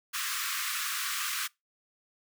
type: high-pass noise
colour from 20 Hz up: pink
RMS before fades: -33 dBFS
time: 0.13-1.48 s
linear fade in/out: 20 ms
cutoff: 1100 Hz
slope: 96 dB/octave
effects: noise-tail reverb RT60 0.2 s tail -24 dB re dry